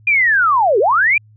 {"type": "linear two-way sweep", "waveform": "sine", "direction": "down then up", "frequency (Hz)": [2454, 368.7, 2454], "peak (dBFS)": -10, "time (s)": [0.07, 1.18], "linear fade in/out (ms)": 5, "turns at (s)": 0.79, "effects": ["added 107 Hz sine -44 dBFS peak until 1.36 s"]}